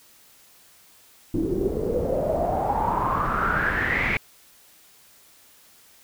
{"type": "noise with low-pass filter sweep", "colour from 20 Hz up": "pink", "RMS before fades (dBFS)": -24, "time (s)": [1.34, 4.17], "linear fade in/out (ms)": 2, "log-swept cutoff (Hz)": [310, 2300], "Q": 8.2, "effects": ["white hiss -54 dBFS RMS until 6.03 s"]}